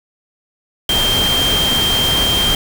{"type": "tone in noise", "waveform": "sine", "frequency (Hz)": 3170, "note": "G7", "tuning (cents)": 19, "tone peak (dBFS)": -14, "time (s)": [0.89, 2.55], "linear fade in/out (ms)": 2, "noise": "pink", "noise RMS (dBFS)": -19, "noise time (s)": [0.89, 2.55], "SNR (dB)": 2, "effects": []}